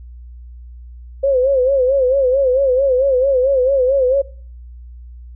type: tone with vibrato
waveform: sine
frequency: 527 Hz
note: C5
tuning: 12 cents sharp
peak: -11 dBFS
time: 1.23-4.22 s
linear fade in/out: 10 ms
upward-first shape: sine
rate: 4.5 Hz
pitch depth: 100 cents each way
effects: noise-tail reverb RT60 0.5 s tail -22 dB re dry + added 60 Hz sine -33 dBFS peak until 5.35 s